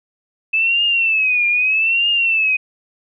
sine tone with vibrato, 2609 Hz, E7, 18 cents flat, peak -13 dBFS, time 0.53-2.57 s, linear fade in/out 10 ms, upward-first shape triangle, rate 0.8 Hz, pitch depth 150 cents each way, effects none

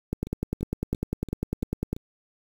two click trains, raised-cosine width 3 ms, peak -13 / -24 dBFS, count 19 / 6, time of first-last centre 0.13-1.93 / 0.27-1.965 s, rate 10 / 2.95 Hz, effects 7-bit

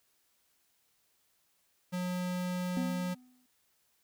square tone, 180.4 Hz, F#3, 44 cents flat, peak -33 dBFS, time 1.92-3.15 s, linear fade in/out 20 ms
triangle tone with exponential decay, 251.4 Hz, B3, 31 cents sharp, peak -28 dBFS, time 2.77-3.46 s, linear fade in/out 1 ms, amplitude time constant 150 ms
effects white hiss -73 dBFS RMS until 4.03 s

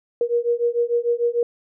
sine beating tone pair, 471.5 / 478.2 Hz, A#4 / A#4, +20 / +44 cents, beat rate 6.7 Hz, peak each -21 dBFS, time 0.21-1.43 s, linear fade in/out 2 ms, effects none

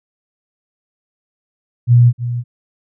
sine tone with echo, 120.7 Hz, B2, 39 cents flat, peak -5 dBFS, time 1.87-2.13 s, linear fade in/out 50 ms, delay 310 ms, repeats 1, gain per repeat -12 dB, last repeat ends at 2.44 s, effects none

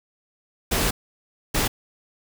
pink noise bursts at uneven times, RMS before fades -22 dBFS, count 2, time 0.71-0.91 / 1.54-1.68 s, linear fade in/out 10 ms, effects none

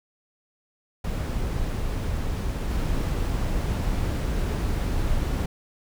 brown noise with level steps, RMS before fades -27 / -25 dBFS, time 1.04-5.46 s, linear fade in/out 5 ms, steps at 2.69 s, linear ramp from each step 20 ms, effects none

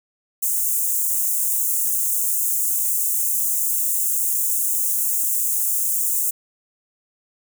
white high-pass noise, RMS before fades -21 dBFS, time 0.42-6.31 s, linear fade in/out 10 ms, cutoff 6800 Hz, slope 48 dB/octave, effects none

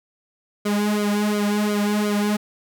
sawtooth tone with flanger, 207.7 Hz, G#3, in tune, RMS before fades -21 dBFS, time 0.65-2.37 s, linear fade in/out 10 ms, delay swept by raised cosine 1.1 to 3.3 ms, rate 2.8 Hz, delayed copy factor -1, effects none

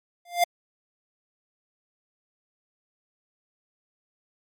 square tone with exponential growth, 698.5 Hz, F5, in tune, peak -15 dBFS, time 0.25-0.44 s, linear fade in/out 5 ms, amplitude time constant 40 ms, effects MP3 64 kbps

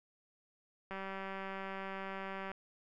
click train, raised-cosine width 0.5 ms, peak -28 dBFS, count 311, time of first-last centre 0.91-2.516 s, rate 193 Hz, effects none

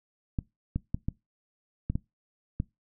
clicks, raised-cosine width 5 ms, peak -16 dBFS, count 7, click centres 0.388 / 0.76 / 0.945 / 1.085 / 1.9 / 1.955 / 2.601 s, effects noise-tail reverb RT60 0.2 s tail -22 dB re dry

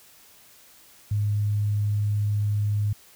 sine tone, 103.83 Hz, G#2, in tune, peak -21 dBFS, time 1.11-2.93 s, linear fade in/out 5 ms, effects white hiss -53 dBFS RMS until 3.15 s

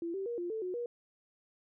sine tone with pitch steps, 337.6 / 388 / 473.6 / 349.5 / 441.6 / 364.8 / 478.5 Hz, E4 / G4 / A#4 / F4 / A4 / F#4 / A#4, +41 / -18 / +27 / +1 / +6 / -24 / +45 cents, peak -34 dBFS, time 0.02-0.86 s, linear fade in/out 2 ms, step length 120 ms, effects none

